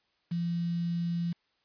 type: tone with quantisation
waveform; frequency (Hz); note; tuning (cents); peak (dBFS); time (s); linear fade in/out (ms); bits
sine; 171.1; F3; -35; -28; 0.31-1.33; 10; 8
effects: white hiss -73 dBFS RMS until 1.64 s + resampled to 11025 Hz